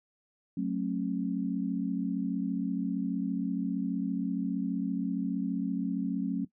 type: chord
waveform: sine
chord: F# minor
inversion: none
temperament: equal with one note detuned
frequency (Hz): 185 / 220 / 271.3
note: F#3 / A3 / C#4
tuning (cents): 0 / 0 / -37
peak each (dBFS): -32 / -34 / -32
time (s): 0.57-6.45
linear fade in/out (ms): 5
effects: noise-tail reverb RT60 0.1 s tail -17 dB re dry